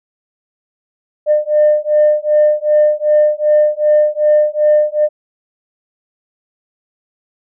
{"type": "beating tone pair", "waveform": "sine", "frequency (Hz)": [601, 603.6], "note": ["D5", "D5"], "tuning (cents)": [40, 47], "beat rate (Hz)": 2.6, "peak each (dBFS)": -11, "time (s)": [1.26, 5.09], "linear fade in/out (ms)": 50, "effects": ["tanh soft clip ceiling -3 dBFS"]}